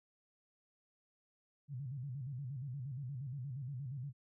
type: tone with vibrato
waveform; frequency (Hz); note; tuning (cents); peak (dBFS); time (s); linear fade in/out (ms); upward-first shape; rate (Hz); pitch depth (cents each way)
sine; 132.8; C3; +26; -40; 1.68-4.13; 50; square; 8.5; 130
effects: none